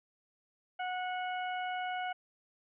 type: harmonic tone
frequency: 733 Hz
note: F#5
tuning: 16 cents flat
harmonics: 1 / 2 / 3 / 4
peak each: -35 / -41 / -45 / -47 dBFS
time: 0.79-2.13 s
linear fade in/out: 10 ms
effects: none